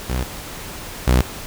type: tone pair in turn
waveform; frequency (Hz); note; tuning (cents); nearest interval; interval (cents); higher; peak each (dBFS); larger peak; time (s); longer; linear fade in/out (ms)
sawtooth; 62.7 / 62.7; B1 / B1; +27 / +27; unison; 0; neither; -16 / -8; second; 0.09-0.24 / 1.07-1.22; neither; 10
effects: pink hiss -33 dBFS RMS until 1.46 s